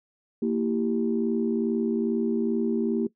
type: chord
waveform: sine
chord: E diminished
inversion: second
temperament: equal with one note detuned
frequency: 230.3 / 329.6 / 392 Hz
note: Bb3 / E4 / G4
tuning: -21 / 0 / 0 cents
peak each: -24 / -29 / -28 dBFS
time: 0.42-3.07 s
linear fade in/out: 5 ms
effects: noise-tail reverb RT60 0.1 s tail -18 dB re dry + tanh soft clip ceiling -13 dBFS